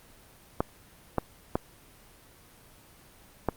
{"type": "clicks", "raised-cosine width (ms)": 1, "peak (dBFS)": -10, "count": 4, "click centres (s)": [0.605, 1.183, 1.555, 3.487], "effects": ["pink hiss -55 dBFS RMS until 3.56 s", "Opus 24 kbps"]}